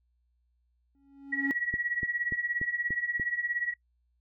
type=tone with exponential growth; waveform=triangle; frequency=277.2 Hz; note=C#4; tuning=in tune; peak=-24 dBFS; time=0.95-1.51 s; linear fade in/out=0 ms; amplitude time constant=120 ms
type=tone with tremolo; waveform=sine; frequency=1922 Hz; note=B6; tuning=48 cents flat; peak=-25 dBFS; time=1.32-3.74 s; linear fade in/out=10 ms; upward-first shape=triangle; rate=17 Hz; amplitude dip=85%
type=click train; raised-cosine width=3 ms; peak=-25 dBFS; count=6; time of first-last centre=1.74-3.198 s; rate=3.43 Hz
effects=noise-tail reverb RT60 0.1 s tail -23 dB re dry + added 60 Hz sine -69 dBFS peak until 4.2 s